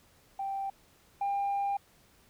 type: tone pair in turn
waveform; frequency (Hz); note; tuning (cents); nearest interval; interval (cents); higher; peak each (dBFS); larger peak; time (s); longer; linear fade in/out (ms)
sine; 784 / 799.5; G5 / G5; 0 / +34; unison; 34; second; -31 / -26; second; 0.39-0.7 / 1.21-1.77; second; 5
effects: tanh soft clip ceiling -26 dBFS + pink hiss -63 dBFS RMS until 2.29 s